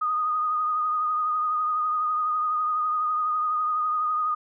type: tone with vibrato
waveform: sine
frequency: 1238 Hz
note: D#6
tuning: 9 cents flat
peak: -22 dBFS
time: 0.01-4.35 s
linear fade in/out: 10 ms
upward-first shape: triangle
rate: 12 Hz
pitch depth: 38 cents each way
effects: none